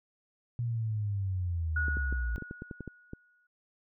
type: linear sweep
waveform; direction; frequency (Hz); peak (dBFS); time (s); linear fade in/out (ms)
sine; down; 120.7 to 56; -29; 0.59-2.36; 0
type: tone with exponential decay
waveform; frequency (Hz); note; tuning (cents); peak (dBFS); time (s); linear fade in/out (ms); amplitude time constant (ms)
sine; 1456; F#6; -28; -28; 1.76-3.47; 5; 370
type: clicks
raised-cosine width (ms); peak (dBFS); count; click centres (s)
3; -26; 11; 1.883 / 1.97 / 2.126 / 2.381 / 2.423 / 2.511 / 2.621 / 2.712 / 2.807 / 2.877 / 3.134
effects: none